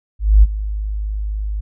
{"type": "tone with ADSR envelope", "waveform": "sine", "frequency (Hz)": 51.91, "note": "G#1", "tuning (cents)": 0, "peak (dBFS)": -3, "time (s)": [0.19, 1.61], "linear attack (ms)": 240, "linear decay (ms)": 29, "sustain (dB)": -16, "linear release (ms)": 13, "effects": []}